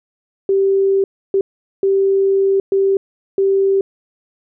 sine tone bursts at uneven times, 390 Hz, G4, 9 cents flat, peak -11 dBFS, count 5, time 0.49-1.04 / 1.34-1.41 / 1.83-2.6 / 2.72-2.97 / 3.38-3.81 s, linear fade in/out 2 ms, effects none

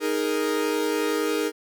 45% pulse chord, D# suspended fourth, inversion none, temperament equal, 311.1 / 415.3 / 466.2 Hz, D#4 / G#4 / A#4, 0 / 0 / 0 cents, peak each -27 dBFS, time 0-1.52 s, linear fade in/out 50 ms, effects none

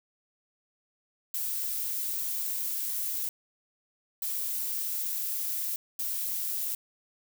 violet noise bursts at uneven times, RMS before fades -32 dBFS, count 3, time 1.34-3.29 / 4.22-5.76 / 5.99-6.75 s, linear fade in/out 2 ms, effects none

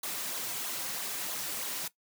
white noise with flanger, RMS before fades -36 dBFS, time 0.03-1.88 s, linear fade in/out 5 ms, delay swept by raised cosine 0.37 to 4.77 ms, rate 3.1 Hz, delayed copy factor -0.6, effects noise-tail reverb RT60 0.1 s tail -17 dB re dry + high-pass 150 Hz 12 dB/octave

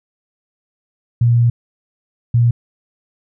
sine tone bursts at uneven times, 118.7 Hz, A#2, 32 cents sharp, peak -9 dBFS, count 2, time 1.21-1.5 / 2.34-2.51 s, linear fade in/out 5 ms, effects none

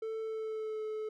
triangle tone with pitch glide, 443.2 to 432.3 Hz, A4 to A4, +13 to -31 cents, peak -33 dBFS, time 0.02-1.09 s, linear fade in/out 5 ms, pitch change -44 cents, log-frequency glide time 0.21-0.83 s, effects none

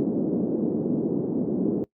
pink band-pass noise, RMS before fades -25 dBFS, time 0-1.84 s, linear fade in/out 0 ms, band 200 to 400 Hz, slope 24 dB/octave, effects noise-tail reverb RT60 0.1 s tail -21 dB re dry

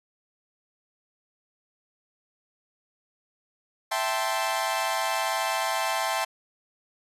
sawtooth chord, A minor seventh, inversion second, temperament equal with one note detuned, 659.3 / 781.3 / 880 / 1046.5 Hz, E5 / G5 / A5 / C6, 0 / -6 / 0 / 0 cents, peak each -27 dBFS, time 3.91-6.25 s, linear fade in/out 10 ms, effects resampled to 32000 Hz

